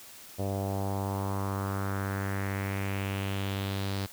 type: tone with low-pass filter sweep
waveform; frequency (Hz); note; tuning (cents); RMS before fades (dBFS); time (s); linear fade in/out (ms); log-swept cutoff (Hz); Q
sawtooth; 98; G2; 0; -32; 0.38-4.07; 20; 620 to 4600; 2.9
effects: white hiss -49 dBFS RMS until 4.12 s